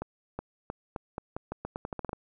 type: accelerating click train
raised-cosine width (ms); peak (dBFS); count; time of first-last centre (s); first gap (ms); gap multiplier
1; -20; 15; 0.02-2.131; 370; 0.84
effects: none